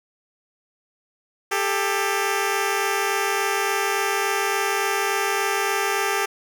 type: tone pair together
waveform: 10% pulse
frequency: 396.5 / 440 Hz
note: G4 / A4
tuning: +20 / 0 cents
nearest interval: major second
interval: 180 cents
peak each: -14 / -17 dBFS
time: 1.51-6.26 s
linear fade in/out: 10 ms
effects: none